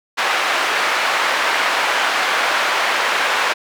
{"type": "band-pass noise", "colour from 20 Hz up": "white", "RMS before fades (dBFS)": -18, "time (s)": [0.17, 3.54], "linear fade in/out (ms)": 20, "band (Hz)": [660, 2000], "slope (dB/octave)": 12, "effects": []}